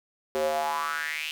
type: tone with high-pass filter sweep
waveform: square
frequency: 76.7 Hz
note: D#2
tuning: 24 cents flat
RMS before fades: -29 dBFS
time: 0.35-1.31 s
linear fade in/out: 0 ms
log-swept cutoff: 440 to 2900 Hz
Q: 5.8
effects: none